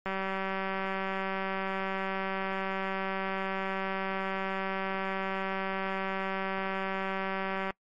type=click train; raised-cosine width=0.5 ms; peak=-18 dBFS; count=1469; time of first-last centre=0.06-7.706 s; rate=192 Hz; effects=noise-tail reverb RT60 0.1 s tail -24 dB re dry + MP3 48 kbps